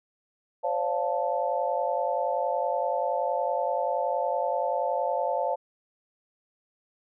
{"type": "chord", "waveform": "sine", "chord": "D minor seventh", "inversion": "third", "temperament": "equal with one note detuned", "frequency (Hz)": [523.3, 573.9, 698.5, 880], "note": ["C5", "D5", "F5", "A5"], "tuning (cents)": [0, -40, 0, 0], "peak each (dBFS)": -30, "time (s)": [0.63, 5.56], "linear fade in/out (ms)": 20, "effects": []}